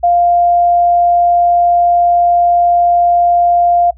sine tone, 698.5 Hz, F5, in tune, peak -7 dBFS, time 0.03-3.91 s, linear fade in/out 10 ms, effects noise-tail reverb RT60 0.1 s tail -20 dB re dry + added 60 Hz sine -36 dBFS peak until 3.97 s

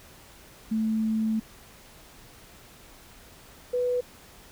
sine tone pair in turn, 220 / 493.9 Hz, A3 / B4, 0 / 0 cents, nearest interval octave + major second, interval 1400 cents, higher second, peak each -23 dBFS, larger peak neither, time 0.71-1.4 / 3.73-4.01 s, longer first, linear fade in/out 10 ms, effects pink hiss -51 dBFS RMS until 4.51 s

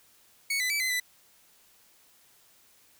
sawtooth tone with pitch steps, 2221 / 2005 / 2305 / 2042 / 1991 Hz, C#7 / B6 / D7 / C7 / B6, +3 / +26 / -33 / -43 / +14 cents, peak -23 dBFS, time 0.5-1 s, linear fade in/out 5 ms, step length 100 ms, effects white hiss -61 dBFS RMS until 2.99 s

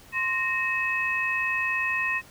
sine tone cluster, 1050 / 1855 / 2572 Hz, C6 / A#6 / E7, +6 / -9 / -43 cents, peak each -32 / -27 / -27 dBFS, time 0.12-2.22 s, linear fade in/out 50 ms, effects pink hiss -51 dBFS RMS until 2.3 s

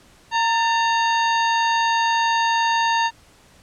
harmonic tone with a mistuned harmonic, 923 Hz, A#5, 17 cents flat, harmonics 1 / 2 / 3 / 4 / 5 / 7, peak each -18 / -24 / -28 / -30 / -32 / -35 dBFS, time 0.31-3.11 s, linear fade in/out 50 ms, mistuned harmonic 2, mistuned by -64 cents, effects pink hiss -52 dBFS RMS until 3.62 s + low-pass 10000 Hz 12 dB/octave

